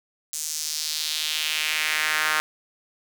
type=tone with high-pass filter sweep; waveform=sawtooth; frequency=154.4 Hz; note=D#3; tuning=13 cents flat; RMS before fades=-26 dBFS; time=0.33-2.4 s; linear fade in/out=0 ms; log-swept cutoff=7100 to 1400 Hz; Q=2.1; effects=none